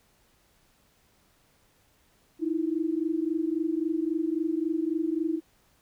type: tone pair together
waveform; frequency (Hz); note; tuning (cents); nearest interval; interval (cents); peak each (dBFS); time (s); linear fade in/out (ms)
sine; 310.9 / 334.6; D#4 / E4; -1 / +26; minor second; 127; -28; 2.39-5.41; 50
effects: pink hiss -65 dBFS RMS until 5.81 s